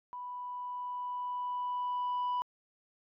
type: tone with level ramp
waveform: sine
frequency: 987.8 Hz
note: B5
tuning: in tune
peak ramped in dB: -39 to -27 dBFS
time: 0.13-2.42 s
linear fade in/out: 0 ms
effects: tanh soft clip ceiling -29 dBFS